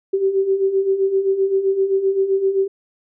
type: beating tone pair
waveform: sine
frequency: 382 / 389.7 Hz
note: G4 / G4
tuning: -45 / -10 cents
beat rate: 7.7 Hz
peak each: -22 / -16 dBFS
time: 0.13-2.68 s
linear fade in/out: 10 ms
effects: none